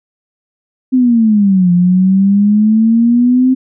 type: exponential two-way sweep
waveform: sine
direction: down then up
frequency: 261.6 to 174.61 to 261.6 Hz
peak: -6 dBFS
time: 0.92-3.55 s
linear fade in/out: 20 ms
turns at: 1.72 s
effects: none